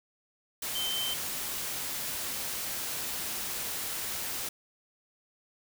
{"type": "tone in noise", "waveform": "sine", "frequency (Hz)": 3103, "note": "G7", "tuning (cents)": -18, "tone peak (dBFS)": -31, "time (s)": [0.75, 1.14], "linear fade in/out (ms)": 5, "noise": "white", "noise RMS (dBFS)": -35, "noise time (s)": [0.62, 4.49], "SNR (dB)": 1, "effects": []}